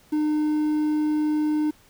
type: tone with quantisation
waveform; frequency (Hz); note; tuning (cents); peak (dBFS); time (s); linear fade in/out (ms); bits
triangle; 303.7; D#4; -42; -18; 0.12-1.71; 10; 8
effects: pink hiss -56 dBFS RMS until 1.89 s